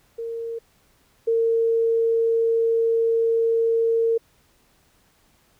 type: tone pair in turn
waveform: sine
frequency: 460.2 / 456.8 Hz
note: A#4 / A#4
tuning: -22 / -35 cents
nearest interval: unison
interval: 13 cents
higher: first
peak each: -27 / -17 dBFS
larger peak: second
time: 0.18-0.59 / 1.27-4.18 s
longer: second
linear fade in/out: 10 ms
effects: pink hiss -61 dBFS RMS until 5.59 s